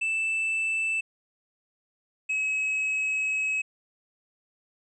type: tone pair in turn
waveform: triangle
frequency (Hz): 2644 / 2563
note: E7 / E7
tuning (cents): +5 / -49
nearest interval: minor second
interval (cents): 54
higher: first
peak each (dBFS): -23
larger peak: neither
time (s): 0.01-1.01 / 2.29-3.62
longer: second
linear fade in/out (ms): 10
effects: resampled to 24000 Hz